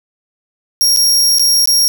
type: tone with dropouts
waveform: sawtooth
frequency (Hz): 5588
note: F8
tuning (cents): 0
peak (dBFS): -6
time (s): 0.81-1.88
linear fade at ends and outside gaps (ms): 0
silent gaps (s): 0.963-0.971 / 1.385-1.395 / 1.657-1.674
effects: none